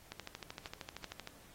click train, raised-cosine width 0.2 ms, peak -25 dBFS, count 16, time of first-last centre 0.12-1.274 s, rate 13 Hz, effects pink hiss -60 dBFS RMS until 1.54 s + AAC 48 kbps

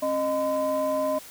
sine tone cluster, 269.9 / 616 / 1019 Hz, C#4 / D#5 / C6, -46 / -17 / -46 cents, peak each -30 / -23 / -30 dBFS, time 0.02-1.19 s, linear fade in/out 10 ms, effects tanh soft clip ceiling -17 dBFS + white hiss -45 dBFS RMS until 1.3 s

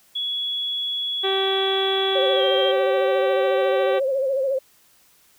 sine tone with pitch glide, 3370 to 3203 Hz, G#7 to G7, +25 to +37 cents, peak -23 dBFS, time 0.15-2.72 s, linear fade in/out 10 ms, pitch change -88 cents, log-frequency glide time 2.35-2.43 s
harmonic tone, 386.4 Hz, G4, 25 cents flat, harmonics 1 / 2 / 3 / 4 / 5 / 6 / 7 / 8 / 9 / 10, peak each -22 / -28 / -32 / -34 / -36 / -38 / -39 / -40 / -41 / -42 dBFS, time 1.23-4 s, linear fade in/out 20 ms
sine tone with vibrato, 537 Hz, C5, 45 cents sharp, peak -19 dBFS, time 2.15-4.59 s, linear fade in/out 10 ms, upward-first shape sine, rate 14 Hz, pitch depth 68 cents each way
effects white hiss -57 dBFS RMS until 5.38 s

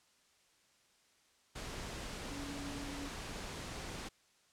sine tone in noise, 282.5 Hz, C#4, 33 cents sharp, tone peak -44 dBFS, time 2.3-3.09 s, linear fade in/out 10 ms, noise pink, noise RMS -44 dBFS, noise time 1.55-4.09 s, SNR -3 dB, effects white hiss -70 dBFS RMS until 4.52 s + low-pass 8000 Hz 12 dB/octave

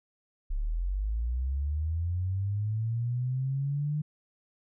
sine linear sweep, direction up, 33 to 151.8 Hz, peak -27 dBFS, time 0.5-4.02 s, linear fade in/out 10 ms, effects none

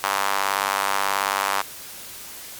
square tone with high-pass filter, 49.25 Hz, G1, 9 cents sharp, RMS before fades -23 dBFS, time 0.03-1.62 s, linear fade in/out 10 ms, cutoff 1000 Hz, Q 2.1, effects white hiss -38 dBFS RMS until 2.59 s + MP3 96 kbps

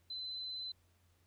sine tone, 4042 Hz, B7, 39 cents sharp, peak -40 dBFS, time 0.1-0.72 s, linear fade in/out 5 ms, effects added 87 Hz sine -70 dBFS peak until 1.26 s + pink hiss -75 dBFS RMS until 1.26 s

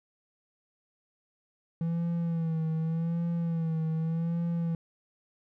triangle tone with vibrato, 164.81 Hz, E3, in tune, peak -25 dBFS, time 1.81-4.75 s, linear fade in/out 2 ms, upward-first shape sine, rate 0.85 Hz, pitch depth 54 cents each way, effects none

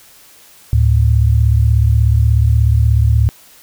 sine tone pair together, 73.42 / 110 Hz, D2 / A2, 0 / 0 cents, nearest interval perfect fifth, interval 700 cents, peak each -11 dBFS, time 0.73-3.29 s, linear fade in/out 0 ms, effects white hiss -44 dBFS RMS until 3.62 s

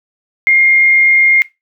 sine tone with frequency modulation, 2124 Hz, C7, 25 cents sharp, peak -6 dBFS, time 0.47-1.42 s, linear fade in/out 0 ms, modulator 76.3 Hz, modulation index 0.3, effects noise-tail reverb RT60 0.2 s tail -19 dB re dry

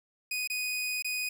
sawtooth tone with dropouts, 2489 Hz, D#7, in tune, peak -27 dBFS, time 0.31-1.29 s, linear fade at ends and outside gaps 5 ms, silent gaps 0.475-0.499 / 1.024-1.045 s, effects none

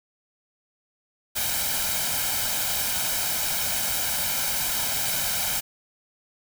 white noise with comb filter, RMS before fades -26 dBFS, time 1.35-5.61 s, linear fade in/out 20 ms, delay 1.3 ms, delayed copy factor +0.65, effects none

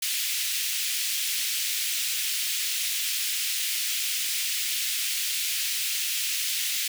pink high-pass noise, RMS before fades -28 dBFS, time 0.02-6.88 s, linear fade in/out 5 ms, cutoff 2400 Hz, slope 24 dB/octave, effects none

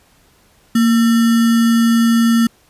sine tone with sample-and-hold, 230.9 Hz, A#3, 16 cents flat, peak -9 dBFS, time 0.75-2.47 s, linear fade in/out 5 ms, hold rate 1575 Hz, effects pink hiss -53 dBFS RMS until 2.69 s + resampled to 32000 Hz

